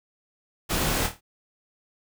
pink noise with echo, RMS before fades -26 dBFS, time 0.69-1.08 s, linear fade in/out 20 ms, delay 26 ms, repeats 5, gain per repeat -7 dB, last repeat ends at 1.21 s, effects none

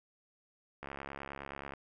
click train, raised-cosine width 0.5 ms, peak -27 dBFS, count 64, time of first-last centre 0.83-1.736 s, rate 69.5 Hz, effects none

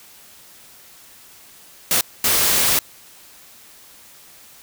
white noise bursts at uneven times, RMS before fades -17 dBFS, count 2, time 1.91-2.01 / 2.24-2.79 s, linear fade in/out 2 ms, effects white hiss -46 dBFS RMS until 4.62 s

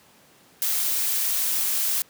blue noise, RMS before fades -24 dBFS, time 0.62-2.02 s, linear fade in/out 0 ms, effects pink hiss -55 dBFS RMS until 2.09 s + high-pass 150 Hz 12 dB/octave

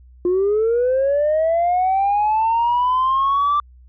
sine linear sweep, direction up, 349.2 to 1179 Hz, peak -13 dBFS, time 0.25-3.6 s, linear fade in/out 2 ms, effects tanh soft clip ceiling -12 dBFS + added 62 Hz sine -43 dBFS peak until 3.88 s

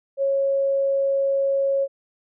sine tone, 549 Hz, C#5, 17 cents flat, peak -18 dBFS, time 0.17-1.88 s, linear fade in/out 50 ms, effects none

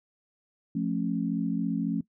sine chord, F augmented, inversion none, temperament just, 174.61 / 218.3 / 272.8 Hz, F3 / A3 / C#4, 0 / -13 / -28 cents, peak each -30 dBFS, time 0.75-2.01 s, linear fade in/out 5 ms, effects noise-tail reverb RT60 0.1 s tail -19 dB re dry

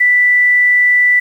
sine tone, 1975.5 Hz, B6, in tune, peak -7 dBFS, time 0-1.2 s, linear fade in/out 10 ms, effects 7-bit

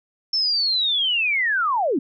sine linear sweep, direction down, 5370 to 233.1 Hz, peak -18 dBFS, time 0.33-1.99 s, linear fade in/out 5 ms, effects none

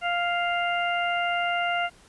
harmonic tone, 698.5 Hz, F5, in tune, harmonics 1 / 2 / 3 / 4, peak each -26 / -29 / -31 / -32 dBFS, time 0.01-1.9 s, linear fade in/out 50 ms, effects pink hiss -55 dBFS RMS until 2.08 s + resampled to 24000 Hz

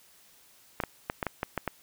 clicks, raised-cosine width 0.5 ms, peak -14 dBFS, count 8, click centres 0.802 / 0.837 / 1.099 / 1.228 / 1.267 / 1.431 / 1.577 / 1.677 s, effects white hiss -59 dBFS RMS until 1.82 s

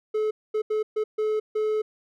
triangle tone bursts at uneven times, 430.2 Hz, A4, 39 cents flat, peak -20 dBFS, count 6, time 0.14-0.31 / 0.54-0.62 / 0.7-0.83 / 0.96-1.04 / 1.18-1.4 / 1.55-1.82 s, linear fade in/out 10 ms, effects none

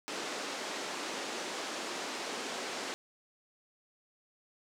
pink band-pass noise, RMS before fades -39 dBFS, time 0.08-2.94 s, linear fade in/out 0 ms, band 270 to 7500 Hz, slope 24 dB/octave, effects none

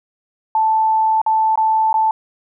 sine tone with dropouts, 879 Hz, A5, 2 cents flat, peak -12 dBFS, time 0.55-2.11 s, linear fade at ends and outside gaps 2 ms, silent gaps 1.216-1.263 / 1.557-1.575 / 1.929-1.941 s, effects none

